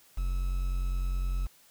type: tone with quantisation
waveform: triangle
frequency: 44.93 Hz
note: F1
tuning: 50 cents sharp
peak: -25 dBFS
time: 0.17-1.47 s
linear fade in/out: 10 ms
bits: 8
effects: white hiss -60 dBFS RMS until 1.7 s